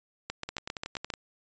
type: two click trains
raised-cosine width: 0.2 ms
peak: -16 / -18 dBFS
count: 7 / 8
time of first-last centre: 0.3-1.102 / 0.49-1.138 s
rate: 7.48 / 10.8 Hz
effects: resampled to 16000 Hz